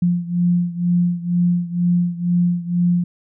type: beating tone pair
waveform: sine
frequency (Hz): 174.61 / 176.71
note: F3 / F3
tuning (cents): 0 / +21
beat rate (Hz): 2.1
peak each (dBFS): -17 / -20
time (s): 0.02-3.04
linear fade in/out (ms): 5
effects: none